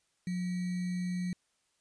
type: tone with sample-and-hold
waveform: sine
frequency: 180 Hz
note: F#3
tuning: 47 cents flat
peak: -31 dBFS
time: 0.27-1.33 s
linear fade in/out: 2 ms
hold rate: 2100 Hz
effects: white hiss -75 dBFS RMS until 1.8 s + resampled to 22050 Hz